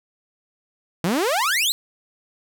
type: exponential sweep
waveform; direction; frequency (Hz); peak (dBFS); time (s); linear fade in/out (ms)
sawtooth; up; 156.6 to 4227; -15; 1.04-1.72; 0
effects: none